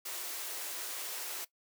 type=high-pass noise; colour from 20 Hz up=white; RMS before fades=-40 dBFS; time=0.05-1.45 s; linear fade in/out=10 ms; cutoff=310 Hz; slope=96 dB/octave; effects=noise-tail reverb RT60 0.1 s tail -18 dB re dry